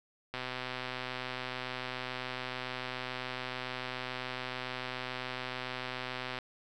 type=click train; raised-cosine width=0.3 ms; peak=-21 dBFS; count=769; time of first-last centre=0.34-6.387 s; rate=127 Hz; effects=none